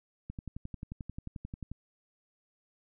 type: click train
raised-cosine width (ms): 5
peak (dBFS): -27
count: 17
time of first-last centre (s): 0.3-1.716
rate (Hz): 11.3
effects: none